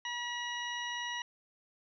harmonic tone, 963 Hz, B5, 44 cents flat, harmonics 1 / 2 / 3 / 4 / 6, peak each -41 / -39 / -41 / -47 / -48 dBFS, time 0.05-1.22 s, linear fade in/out 2 ms, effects none

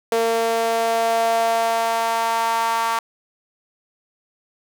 sawtooth tone with high-pass filter sweep, 228.3 Hz, A#3, 36 cents flat, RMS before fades -20 dBFS, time 0.12-2.99 s, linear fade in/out 2 ms, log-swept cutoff 510 to 1000 Hz, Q 4.3, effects none

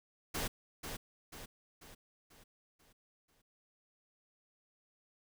pink noise with echo, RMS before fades -37 dBFS, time 0.34-0.48 s, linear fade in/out 10 ms, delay 490 ms, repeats 6, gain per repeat -6 dB, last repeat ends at 3.42 s, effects none

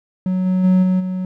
triangle tone with level steps, 185 Hz, F#3, in tune, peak -14 / -12 / -8 / -11 / -18 dBFS, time 0.26-1.25 s, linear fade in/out 2 ms, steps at 0.45 / 0.63 / 0.82 / 0.99 s, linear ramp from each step 20 ms, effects none

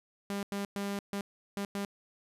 sawtooth tone bursts at uneven times, 200.3 Hz, G3, 38 cents sharp, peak -29 dBFS, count 6, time 0.3-0.43 / 0.52-0.65 / 0.76-0.99 / 1.13-1.21 / 1.57-1.65 / 1.75-1.85 s, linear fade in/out 0 ms, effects resampled to 32000 Hz + 11-bit

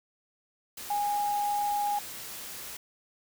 sine tone in noise, 822 Hz, G#5, 18 cents flat, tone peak -26 dBFS, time 0.9-1.99 s, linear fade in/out 5 ms, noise white, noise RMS -41 dBFS, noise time 0.77-2.77 s, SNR +12 dB, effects none

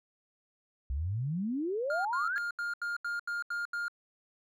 sine exponential sweep, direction up, 61.74 to 1708 Hz, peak -30 dBFS, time 0.9-2.38 s, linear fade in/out 0 ms
triangle tone bursts, 1410 Hz, F6, 16 cents sharp, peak -30 dBFS, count 9, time 1.9-3.882 s, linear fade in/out 2 ms, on 150 ms, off 79 ms
effects none

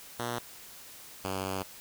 5% pulse tone pair in turn, 120 / 95.24 Hz, B2 / G2, -49 / -49 cents, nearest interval major third, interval 400 cents, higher first, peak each -21 dBFS, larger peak neither, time 0.19-0.39 / 1.24-1.63 s, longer second, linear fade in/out 5 ms, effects white hiss -49 dBFS RMS until 1.8 s

